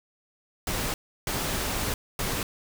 pink noise bursts at uneven times, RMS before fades -29 dBFS, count 3, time 0.67-0.94 / 1.27-1.94 / 2.19-2.43 s, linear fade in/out 2 ms, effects none

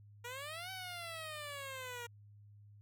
10% pulse exponential two-way sweep, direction up then down, 470 to 765 to 470 Hz, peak -35 dBFS, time 0.24-2.07 s, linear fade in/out 10 ms, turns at 0.71 s, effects added 103 Hz sine -56 dBFS peak until 2.81 s

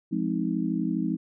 sine chord, F minor seventh, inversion none, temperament just, 174.61 / 209.5 / 261.9 / 314.3 Hz, F3 / Ab3 / C4 / Eb4, 0 / +15 / +2 / +18 cents, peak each -30 dBFS, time 0.11-1.17 s, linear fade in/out 20 ms, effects none

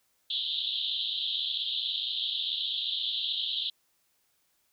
pink band-pass noise, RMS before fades -32 dBFS, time 0.3-3.7 s, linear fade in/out 5 ms, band 3100 to 4000 Hz, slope 96 dB/octave, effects white hiss -72 dBFS RMS until 4.72 s

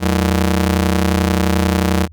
sawtooth ring-modulated tone, 133.3 Hz, C3, 33 cents sharp, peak -6 dBFS, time 0-2.08 s, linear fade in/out 50 ms, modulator 51 Hz, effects added 80 Hz sine -38 dBFS peak until 2.12 s

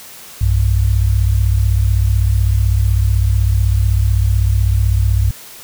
sine tone pair together, 62.09 / 98 Hz, B1 / G2, +10 / 0 cents, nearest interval minor sixth, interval 790 cents, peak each -13 dBFS, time 0.41-5.31 s, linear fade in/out 5 ms, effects white hiss -36 dBFS RMS until 5.63 s

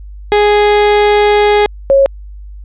30% pulse / sine tone pair in turn, 415.3 / 548.3 Hz, G#4 / C#5, 0 / -19 cents, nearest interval perfect fourth, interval 481 cents, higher second, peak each -4 dBFS, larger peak neither, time 0.32-1.66 / 1.9-2.06 s, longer first, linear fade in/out 0 ms, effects added 50 Hz sine -27 dBFS peak until 2.64 s + resampled to 8000 Hz

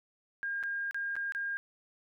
sine tone with dropouts, 1613 Hz, G6, 49 cents sharp, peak -32 dBFS, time 0.43-1.57 s, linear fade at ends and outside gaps 0 ms, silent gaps 0.629-0.636 / 0.91-0.945 / 1.155-1.165 / 1.322-1.349 s, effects none

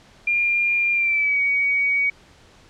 sine tone with pitch glide, 2401 to 2253 Hz, D7 to C#7, +38 to +28 cents, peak -17 dBFS, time 0.27-2.1 s, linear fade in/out 5 ms, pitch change -110 cents, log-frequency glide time 0.92-1.4 s, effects pink hiss -51 dBFS RMS until 2.69 s + low-pass 6000 Hz 12 dB/octave

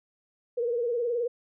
sine tone with vibrato, 475.4 Hz, A#4, 34 cents sharp, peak -25 dBFS, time 0.57-1.28 s, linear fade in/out 10 ms, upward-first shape sine, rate 19 Hz, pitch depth 69 cents each way, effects none

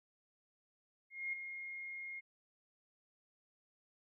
sine tone with ADSR envelope, 2140 Hz, C7, 38 cents sharp, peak -35 dBFS, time 1.1-2.21 s, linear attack 230 ms, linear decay 6 ms, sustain -8 dB, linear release 25 ms, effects none

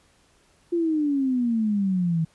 sine exponential sweep, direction down, 349.2 to 158.7 Hz, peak -20 dBFS, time 0.72-2.25 s, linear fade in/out 10 ms, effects pink hiss -61 dBFS RMS until 2.34 s + resampled to 24000 Hz

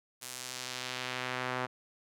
sawtooth tone with band-pass filter sweep, 126.8 Hz, B2, 46 cents sharp, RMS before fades -38 dBFS, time 0.21-1.67 s, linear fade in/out 20 ms, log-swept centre 9900 to 1200 Hz, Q 0.89, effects none

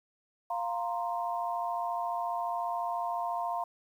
sine chord, F suspended fourth, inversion none, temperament equal, 698.5 / 932.3 / 1046.5 Hz, F5 / Bb5 / C6, 0 / 0 / 0 cents, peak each -33 / -35 / -37 dBFS, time 0.5-3.64 s, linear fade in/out 5 ms, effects 10-bit

